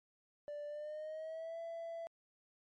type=tone with pitch glide; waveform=triangle; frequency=587.3 to 666.9 Hz; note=D5 to E5; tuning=0 to +20 cents; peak=-39 dBFS; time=0.48-2.07 s; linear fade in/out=0 ms; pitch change=+220 cents; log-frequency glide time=0.67-1.59 s; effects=tanh soft clip ceiling -36 dBFS + MP3 48 kbps